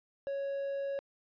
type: tone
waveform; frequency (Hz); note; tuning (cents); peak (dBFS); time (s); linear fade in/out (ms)
triangle; 554.4; C#5; 0; -31; 0.27-0.99; 0
effects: resampled to 11025 Hz